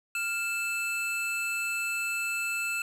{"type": "tone pair together", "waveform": "square", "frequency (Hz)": [1398, 2639], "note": ["F6", "E7"], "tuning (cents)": [1, 1], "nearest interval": "major seventh", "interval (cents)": 1100, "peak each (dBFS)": [-36, -30], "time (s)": [0.15, 2.82], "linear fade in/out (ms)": 2, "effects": ["low-pass 12000 Hz 12 dB/octave", "9-bit"]}